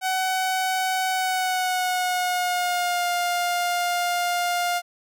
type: tone with pitch glide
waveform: sawtooth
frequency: 751 to 704.8 Hz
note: F#5 to F5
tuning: +26 to +16 cents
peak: -18 dBFS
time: 0.01-4.82 s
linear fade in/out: 50 ms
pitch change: -110 cents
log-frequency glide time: 1.11-3.09 s
effects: none